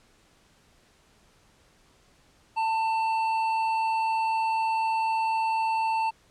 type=tone with hard clipping; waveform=triangle; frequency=892 Hz; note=A5; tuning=23 cents sharp; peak=-25 dBFS; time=2.56-6.11 s; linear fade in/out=20 ms; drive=11 dB; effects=pink hiss -61 dBFS RMS until 6.3 s + low-pass 9000 Hz 12 dB/octave